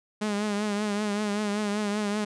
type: tone with vibrato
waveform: sawtooth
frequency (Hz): 207.7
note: G#3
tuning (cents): 0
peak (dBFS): -22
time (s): 0.21-2.25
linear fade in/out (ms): 10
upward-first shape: triangle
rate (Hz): 5.2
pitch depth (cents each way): 60
effects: resampled to 22050 Hz